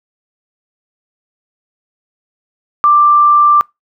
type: tone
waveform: sine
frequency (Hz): 1180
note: D6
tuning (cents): +8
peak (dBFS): -5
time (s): 2.84-3.61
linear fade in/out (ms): 0
effects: noise-tail reverb RT60 0.2 s tail -25 dB re dry